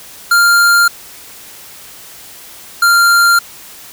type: tone pair in turn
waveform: square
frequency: 1396.9 / 1390.6 Hz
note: F6 / F6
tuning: 0 / -8 cents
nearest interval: unison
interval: 8 cents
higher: first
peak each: -7 dBFS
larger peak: neither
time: 0.31-0.88 / 2.82-3.39 s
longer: neither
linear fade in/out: 5 ms
effects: white hiss -35 dBFS RMS until 3.92 s